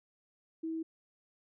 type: tone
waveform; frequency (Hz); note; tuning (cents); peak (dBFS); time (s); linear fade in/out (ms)
sine; 323.5; E4; -32; -34; 0.63-0.83; 10
effects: none